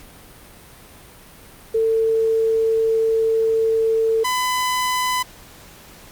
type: tone pair in turn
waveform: sine / sawtooth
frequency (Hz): 447.9 / 1005.5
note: A4 / B5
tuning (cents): +31 / +31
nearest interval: octave + major second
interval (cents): 1400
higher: second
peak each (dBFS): -15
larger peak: neither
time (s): 1.74-4.24 / 4.24-5.23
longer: first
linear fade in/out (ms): 10
effects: pink hiss -44 dBFS RMS until 6.11 s + Opus 48 kbps